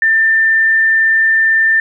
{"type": "tone", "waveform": "sine", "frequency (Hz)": 1789, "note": "A6", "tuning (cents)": 28, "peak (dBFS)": -8, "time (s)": [0.02, 1.8], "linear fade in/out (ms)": 2, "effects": []}